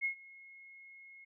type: tone with ADSR envelope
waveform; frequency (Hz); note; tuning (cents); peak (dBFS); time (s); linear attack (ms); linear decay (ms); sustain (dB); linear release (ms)
sine; 2164; C#7; -42; -29; 0.01-1.25; 36; 100; -23; 12
effects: none